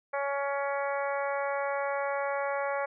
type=harmonic tone; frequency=280 Hz; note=C#4; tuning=18 cents sharp; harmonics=2 / 3 / 4 / 5 / 6 / 7 / 8; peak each=-31 / -35 / -37 / -39 / -41 / -42 / -43 dBFS; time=0.13-2.86 s; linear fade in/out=10 ms; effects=none